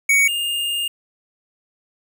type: tone pair in turn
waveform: square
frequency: 2241 / 2823 Hz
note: C#7 / F7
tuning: +18 / +18 cents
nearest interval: major third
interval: 400 cents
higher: second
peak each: -13 / -21 dBFS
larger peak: first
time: 0.09-0.28 / 0.28-0.88 s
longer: second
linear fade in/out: 5 ms
effects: 8-bit